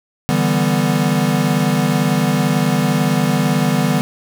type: chord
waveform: square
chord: E minor seventh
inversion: third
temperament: equal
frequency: 146.83 / 164.81 / 196 / 246.9 Hz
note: D3 / E3 / G3 / B3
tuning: 0 / 0 / 0 / 0 cents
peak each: -20 dBFS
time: 0.29-4.01 s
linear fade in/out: 0 ms
effects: none